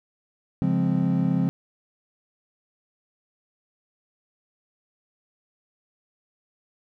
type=chord; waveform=triangle; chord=Db major seventh; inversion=none; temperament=equal; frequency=138.59 / 174.61 / 207.7 / 261.6 Hz; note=Db3 / F3 / Ab3 / C4; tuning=0 / 0 / 0 / 0 cents; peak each=-25 / -21 / -26 / -24 dBFS; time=0.62-1.49 s; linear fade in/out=0 ms; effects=none